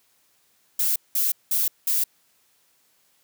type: noise bursts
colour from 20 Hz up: violet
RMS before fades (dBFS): -22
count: 4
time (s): 0.79-2.04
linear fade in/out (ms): 5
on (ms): 170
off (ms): 190
effects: white hiss -64 dBFS RMS until 3.23 s + high-pass 80 Hz 12 dB/octave